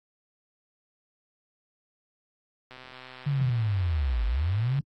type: click train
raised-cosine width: 0.3 ms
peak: -29 dBFS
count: 267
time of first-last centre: 2.71-4.788 s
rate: 128 Hz
type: linear two-way sweep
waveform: sine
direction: down then up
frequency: 146.83 to 49.05 to 146.83 Hz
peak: -23 dBFS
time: 3.26-4.81 s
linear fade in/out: 10 ms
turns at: 4.26 s
effects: AAC 48 kbps